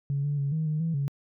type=tone with pitch steps; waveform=sine; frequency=140.4 / 145 / 140.2 / 158 / 153.3 / 164.2 / 140.3 Hz; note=C#3 / D3 / C#3 / D#3 / D#3 / E3 / C#3; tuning=+22 / -22 / +20 / +27 / -25 / -6 / +21 cents; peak=-24 dBFS; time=0.1-1.08 s; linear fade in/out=0 ms; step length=140 ms; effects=tanh soft clip ceiling -20 dBFS